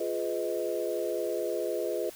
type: chord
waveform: sine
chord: F half-diminished seventh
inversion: none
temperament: just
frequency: 349.2 / 419.1 / 502.9 / 628.6 Hz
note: F4 / Ab4 / Cb5 / Eb5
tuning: 0 / +16 / +31 / +18 cents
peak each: -34 dBFS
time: 0-2.1 s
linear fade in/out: 5 ms
effects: white hiss -49 dBFS RMS until 2.15 s